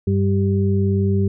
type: harmonic tone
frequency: 97.8 Hz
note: G2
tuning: 4 cents flat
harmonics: 1 / 2 / 4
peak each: -17 / -20 / -23 dBFS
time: 0.07-1.28 s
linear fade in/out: 5 ms
effects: none